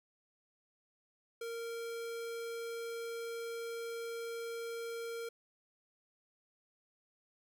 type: tone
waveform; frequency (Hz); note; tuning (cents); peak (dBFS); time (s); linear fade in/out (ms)
square; 463; A#4; -12; -40; 1.41-5.29; 5
effects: none